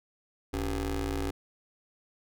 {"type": "ring-modulated tone", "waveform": "25% pulse", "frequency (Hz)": 103.83, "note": "G#2", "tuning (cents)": 0, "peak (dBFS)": -23, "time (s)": [0.53, 1.31], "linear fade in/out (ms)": 10, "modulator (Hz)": 177, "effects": []}